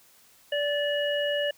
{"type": "harmonic tone", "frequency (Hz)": 581, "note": "D5", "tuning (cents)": -19, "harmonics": [1, 3, 5], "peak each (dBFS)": [-26, -32, -31], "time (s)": [0.52, 1.51], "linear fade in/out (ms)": 5, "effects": ["white hiss -58 dBFS RMS until 1.57 s"]}